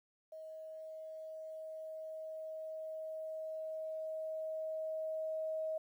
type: tone with level ramp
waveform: sine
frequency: 633 Hz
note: D#5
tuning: 30 cents sharp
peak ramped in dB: -46 to -35 dBFS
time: 0.32-5.78 s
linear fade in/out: 5 ms
effects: 12-bit